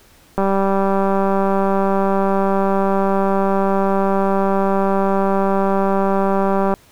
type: click train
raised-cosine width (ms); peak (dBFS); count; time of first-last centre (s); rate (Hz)
1; -5; 1241; 0.38-6.739; 195
effects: pink hiss -50 dBFS RMS until 6.91 s